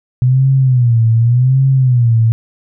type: tone with vibrato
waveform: sine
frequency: 123.47 Hz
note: B2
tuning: in tune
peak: -7 dBFS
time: 0.22-2.32 s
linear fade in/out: 0 ms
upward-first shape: sine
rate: 0.87 Hz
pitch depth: 150 cents each way
effects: none